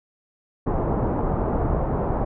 pink low-pass noise, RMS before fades -23 dBFS, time 0.66-2.25 s, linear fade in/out 10 ms, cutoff 1000 Hz, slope 24 dB/octave, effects none

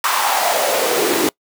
pink noise with high-pass filter sweep, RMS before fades -17 dBFS, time 0.04-1.29 s, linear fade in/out 2 ms, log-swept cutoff 1100 to 310 Hz, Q 4.1, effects noise-tail reverb RT60 0.1 s tail -24 dB re dry

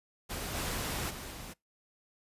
pink noise with level steps, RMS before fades -38 / -35 / -43 / -45 dBFS, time 0.29-1.54 s, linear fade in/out 20 ms, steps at 0.54 / 1.09 / 1.3 s, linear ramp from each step 20 ms, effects noise-tail reverb RT60 0.2 s tail -25 dB re dry + resampled to 32000 Hz

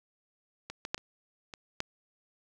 clicks, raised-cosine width 0.2 ms, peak -22 / -19 / -12 / -28 / -25 / -14 dBFS, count 6, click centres 0.7 / 0.851 / 0.945 / 0.979 / 1.538 / 1.804 s, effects none

